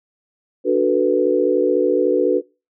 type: chord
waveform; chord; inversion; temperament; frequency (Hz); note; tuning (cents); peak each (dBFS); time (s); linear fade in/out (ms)
sine; B minor seventh; first; equal; 293.7 / 370 / 440 / 493.9; D4 / F#4 / A4 / B4; 0 / 0 / 0 / 0; -21 / -18 / -20 / -18; 0.64-2.42; 50
effects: noise-tail reverb RT60 0.3 s tail -24 dB re dry